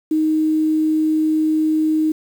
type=tone with quantisation; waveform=sine; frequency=312.1 Hz; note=D#4; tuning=5 cents sharp; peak=-14 dBFS; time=0.11-2.12 s; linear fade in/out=5 ms; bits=7; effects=none